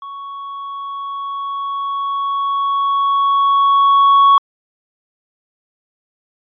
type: tone with level ramp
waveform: triangle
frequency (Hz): 1113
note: C#6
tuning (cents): +7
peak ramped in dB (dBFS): -26 to -4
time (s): 0.02-4.38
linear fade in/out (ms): 2
effects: resampled to 11025 Hz